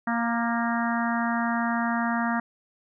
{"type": "harmonic tone with a mistuned harmonic", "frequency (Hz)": 233.1, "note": "A#3", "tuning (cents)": 0, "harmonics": [1, 3, 4, 5, 6, 7, 8], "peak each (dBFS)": [-26, -31, -32, -33, -34, -34, -35], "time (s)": [0.07, 2.4], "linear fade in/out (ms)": 5, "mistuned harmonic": 5, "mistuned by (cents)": 21, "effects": []}